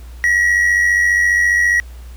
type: tone with amplitude modulation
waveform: triangle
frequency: 1915 Hz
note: A#6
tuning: 46 cents sharp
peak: -7 dBFS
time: 0.24-1.8 s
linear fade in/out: 0 ms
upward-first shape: sine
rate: 94.8 Hz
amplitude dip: 50%
effects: added 60 Hz sine -31 dBFS peak until 2.16 s + pink hiss -47 dBFS RMS until 2.16 s